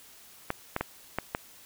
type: clicks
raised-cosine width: 0.5 ms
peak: -13 dBFS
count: 5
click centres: 0.504 / 0.764 / 0.81 / 1.186 / 1.349 s
effects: white hiss -53 dBFS RMS until 1.65 s